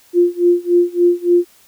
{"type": "tone with tremolo", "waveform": "sine", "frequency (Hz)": 350.3, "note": "F4", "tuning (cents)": 5, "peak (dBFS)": -7, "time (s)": [0.13, 1.45], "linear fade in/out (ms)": 50, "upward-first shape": "sine", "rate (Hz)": 3.5, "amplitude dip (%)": 95, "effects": ["white hiss -50 dBFS RMS until 1.67 s"]}